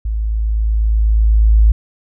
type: tone with level ramp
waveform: sine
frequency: 54.1 Hz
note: A1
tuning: 29 cents flat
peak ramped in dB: -16 to -5 dBFS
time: 0.05-1.72 s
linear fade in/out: 5 ms
effects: none